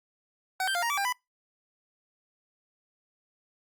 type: tone with pitch steps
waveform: 25% pulse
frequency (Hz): 754 / 1568 / 700 / 936 / 1154 / 796 / 994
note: F#5 / G6 / F5 / A#5 / D6 / G5 / B5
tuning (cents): +32 / 0 / +4 / +7 / -31 / +26 / +11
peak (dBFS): -23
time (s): 0.6-1.125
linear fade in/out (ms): 2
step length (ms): 75
effects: noise-tail reverb RT60 0.2 s tail -26 dB re dry + Opus 48 kbps